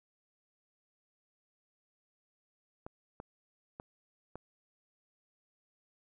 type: clicks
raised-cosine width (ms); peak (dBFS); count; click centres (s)
1; -29; 4; 2.865 / 3.201 / 3.799 / 4.356
effects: none